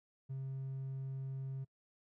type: tone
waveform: triangle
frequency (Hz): 134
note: C3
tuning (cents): +42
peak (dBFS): -36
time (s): 0.29-1.65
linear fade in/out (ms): 20
effects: noise-tail reverb RT60 0.1 s tail -26 dB re dry + tanh soft clip ceiling -34 dBFS